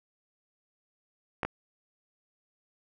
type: clicks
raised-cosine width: 0.5 ms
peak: -15 dBFS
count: 2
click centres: 1.432 / 1.45 s
effects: none